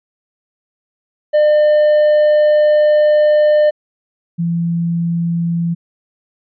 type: tone pair in turn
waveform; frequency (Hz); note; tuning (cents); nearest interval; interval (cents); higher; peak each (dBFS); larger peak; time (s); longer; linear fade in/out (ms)
triangle / sine; 602 / 169.29; D5 / E3; +43 / +46; octave + minor seventh; 2197; first; -6 / -14; first; 1.33-3.71 / 4.38-5.75; first; 20
effects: resampled to 11025 Hz